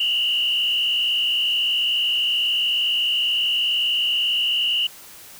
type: tone with frequency modulation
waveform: sine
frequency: 2897 Hz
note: F#7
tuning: 37 cents flat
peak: -18 dBFS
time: 0-4.87 s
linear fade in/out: 5 ms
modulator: 61.1 Hz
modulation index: 1.9
effects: white hiss -43 dBFS RMS until 5.39 s